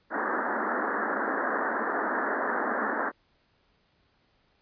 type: band-pass noise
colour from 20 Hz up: white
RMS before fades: -29 dBFS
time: 0.1-3.12 s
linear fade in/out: 50 ms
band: 210 to 1800 Hz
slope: 96 dB/octave
effects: pink hiss -68 dBFS RMS until 4.61 s + resampled to 11025 Hz